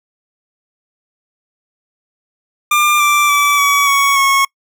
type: tone with pitch steps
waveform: 25% pulse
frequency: 1196 / 1175.5 / 1155.3 / 1135.4 / 1115.9 / 1096.7 Hz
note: D6 / D6 / D6 / C#6 / C#6 / C#6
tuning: +31 / +1 / -29 / +41 / +11 / -19 cents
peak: -6 dBFS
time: 2.71-4.45 s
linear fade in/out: 5 ms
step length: 290 ms
effects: noise-tail reverb RT60 0.1 s tail -26 dB re dry